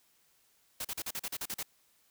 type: noise bursts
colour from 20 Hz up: white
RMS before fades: -37 dBFS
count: 10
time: 0.8-1.63 s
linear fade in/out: 5 ms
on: 47 ms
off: 40 ms
effects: white hiss -69 dBFS RMS until 2.1 s